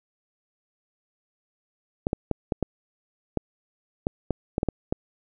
clicks, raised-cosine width 2 ms, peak -10 dBFS, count 12, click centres 2.069 / 2.131 / 2.313 / 2.522 / 2.627 / 3.373 / 4.069 / 4.307 / 4.581 / 4.631 / 4.687 / 4.925 s, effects none

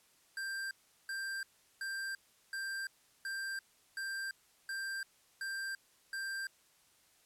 square tone bursts, 1581 Hz, G6, 14 cents sharp, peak -38 dBFS, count 9, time 0.37-6.47 s, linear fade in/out 2 ms, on 340 ms, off 380 ms, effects white hiss -68 dBFS RMS until 7.25 s + low-pass 12000 Hz 12 dB/octave

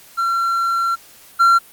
triangle tone pair in turn, 1363 / 1368.8 Hz, F6 / F6, -43 / -35 cents, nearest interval unison, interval 8 cents, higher second, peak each -14 / -7 dBFS, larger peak second, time 0.17-0.96 / 1.39-1.59 s, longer first, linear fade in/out 20 ms, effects white hiss -45 dBFS RMS until 1.72 s + Opus 48 kbps

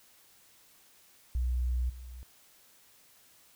sine tone with level steps, 61.74 Hz, B1, in tune, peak -27 / -42 dBFS, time 1.35-2.23 s, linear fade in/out 0 ms, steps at 1.89 s, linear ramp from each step 10 ms, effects white hiss -61 dBFS RMS until 3.55 s

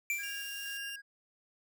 square tone with exponential decay, 2349 Hz, D7, in tune, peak -29 dBFS, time 0.1-0.49 s, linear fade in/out 1 ms, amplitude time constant 83 ms
blue noise, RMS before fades -49 dBFS, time 0.1-0.78 s, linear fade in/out 10 ms
triangle tone with tremolo, 1636 Hz, G#6, 26 cents flat, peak -39 dBFS, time 0.18-1.02 s, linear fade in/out 20 ms, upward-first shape square, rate 2.1 Hz, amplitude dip 40%
sawtooth tone, 2794 Hz, F7, in tune, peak -37 dBFS, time 0.23-0.96 s, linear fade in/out 5 ms
effects none

